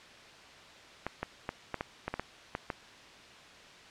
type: clicks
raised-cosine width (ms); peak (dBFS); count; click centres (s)
0.5; -18; 10; 1.066 / 1.23 / 1.491 / 1.743 / 1.809 / 2.08 / 2.14 / 2.196 / 2.551 / 2.702
effects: white hiss -52 dBFS RMS until 3.9 s + low-pass 4000 Hz 12 dB/octave